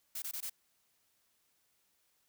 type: noise bursts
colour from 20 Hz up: blue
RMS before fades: -40 dBFS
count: 4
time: 0.15-0.497 s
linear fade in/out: 5 ms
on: 71 ms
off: 21 ms
effects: white hiss -75 dBFS RMS until 2.28 s